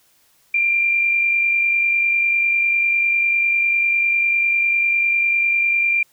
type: tone with amplitude modulation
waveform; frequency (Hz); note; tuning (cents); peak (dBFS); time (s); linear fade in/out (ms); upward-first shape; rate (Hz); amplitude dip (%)
sine; 2379; D7; +22; -13; 0.54-6.03; 5; sine; 50; 35
effects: white hiss -58 dBFS RMS until 6.12 s